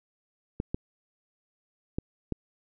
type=clicks; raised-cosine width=3 ms; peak=-16 dBFS; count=4; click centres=0.601 / 0.745 / 1.985 / 2.323 s; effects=none